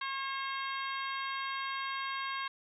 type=harmonic tone; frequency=540 Hz; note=C#5; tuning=45 cents flat; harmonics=2 / 3 / 4 / 5 / 6 / 7 / 8; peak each=-37 / -41 / -43 / -45 / -47 / -48 / -49 dBFS; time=0.01-2.48 s; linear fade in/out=5 ms; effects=none